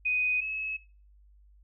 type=tone pair in turn; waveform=sine; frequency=2496 / 2580 Hz; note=D#7 / E7; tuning=+5 / -38 cents; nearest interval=minor second; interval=57 cents; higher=second; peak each=-25 / -31 dBFS; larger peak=first; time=0.05-0.41 / 0.41-0.77 s; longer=neither; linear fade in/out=10 ms; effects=noise-tail reverb RT60 0.4 s tail -22 dB re dry + added 50 Hz sine -55 dBFS peak until 1.63 s